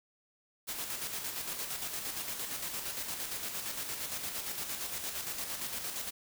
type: noise with tremolo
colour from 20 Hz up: white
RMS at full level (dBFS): -37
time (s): 0.67-6.11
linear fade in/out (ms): 20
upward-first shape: square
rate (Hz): 8.7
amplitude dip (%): 40
effects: none